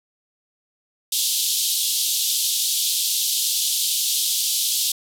pink band-pass noise, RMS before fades -22 dBFS, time 1.12-4.92 s, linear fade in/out 5 ms, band 3200 to 15000 Hz, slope 48 dB/octave, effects none

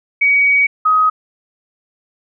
sine tone pair in turn, 2259 / 1260.5 Hz, C#7 / D#6, +32 / +22 cents, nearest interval minor seventh, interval 1010 cents, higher first, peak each -9 dBFS, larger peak neither, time 0.21-0.67 / 0.85-1.1 s, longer first, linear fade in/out 10 ms, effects none

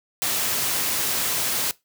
white noise, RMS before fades -24 dBFS, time 0.22-1.71 s, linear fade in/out 0 ms, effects noise-tail reverb RT60 0.2 s tail -21 dB re dry + high-pass 80 Hz 12 dB/octave

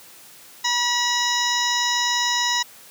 harmonic tone with a mistuned harmonic, 967 Hz, B5, 37 cents flat, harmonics 1 / 2 / 3 / 4 / 5 / 6 / 7, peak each -25 / -25 / -30 / -25 / -27 / -31 / -30 dBFS, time 0.64-2.63 s, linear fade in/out 10 ms, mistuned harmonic 5, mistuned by +120 cents, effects white hiss -46 dBFS RMS until 2.9 s + high-pass 100 Hz 12 dB/octave

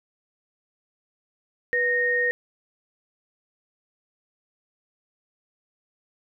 sine tone pair together, 490 / 1853.9 Hz, B4 / A#6, -14 / -10 cents, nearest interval octave + major seventh, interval 2304 cents, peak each -26 / -21 dBFS, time 1.73-2.31 s, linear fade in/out 0 ms, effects none

